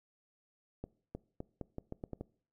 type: accelerating click train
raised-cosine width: 2 ms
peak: -27 dBFS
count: 9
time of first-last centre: 0.84-2.21 s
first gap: 310 ms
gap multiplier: 0.82
effects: noise-tail reverb RT60 0.5 s tail -22 dB re dry